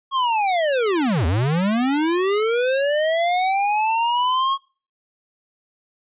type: linear two-way sweep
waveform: square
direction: down then up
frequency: 1099 to 76 to 1099 Hz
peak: -18 dBFS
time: 0.11-4.58 s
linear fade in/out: 50 ms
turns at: 1.26 s
effects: noise-tail reverb RT60 0.4 s tail -26 dB re dry + resampled to 8000 Hz